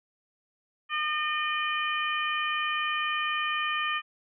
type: harmonic tone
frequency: 608 Hz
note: D#5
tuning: 40 cents flat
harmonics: 2 / 3 / 4 / 5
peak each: -30 / -32 / -33 / -34 dBFS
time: 0.89-4.02 s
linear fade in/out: 50 ms
effects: none